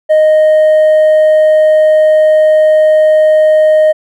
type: tone with hard clipping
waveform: triangle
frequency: 620 Hz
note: D#5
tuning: 6 cents flat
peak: -3 dBFS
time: 0.09-3.93 s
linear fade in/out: 20 ms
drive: 1 dB
effects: none